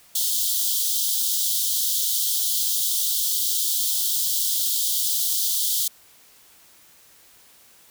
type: high-pass noise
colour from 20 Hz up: white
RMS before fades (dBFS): -23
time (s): 0.15-5.88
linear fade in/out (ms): 5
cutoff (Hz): 3100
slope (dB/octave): 96
effects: white hiss -53 dBFS RMS until 7.9 s